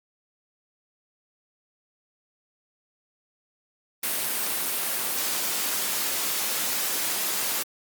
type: noise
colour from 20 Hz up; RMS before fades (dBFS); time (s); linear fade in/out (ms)
white; -27; 4.03-7.63; 5
effects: high-pass 200 Hz 12 dB/octave + Opus 32 kbps